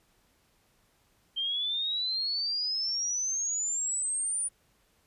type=exponential sweep; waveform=sine; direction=up; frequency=3136 to 9520 Hz; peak=-28 dBFS; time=1.36-4.49 s; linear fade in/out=20 ms; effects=pink hiss -68 dBFS RMS until 5.06 s + resampled to 32000 Hz